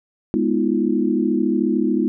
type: chord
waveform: sine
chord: F half-diminished seventh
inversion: first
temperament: equal with one note detuned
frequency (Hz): 207.7 / 246.9 / 315.5 / 349.2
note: Ab3 / Cb4 / Eb4 / F4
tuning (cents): 0 / 0 / +24 / 0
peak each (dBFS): -22 / -21 / -21 / -23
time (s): 0.34-2.08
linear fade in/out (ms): 0
effects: none